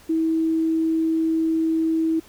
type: tone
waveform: sine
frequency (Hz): 323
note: E4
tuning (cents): -35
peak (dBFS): -18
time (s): 0.09-2.2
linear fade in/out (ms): 10
effects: pink hiss -50 dBFS RMS until 2.28 s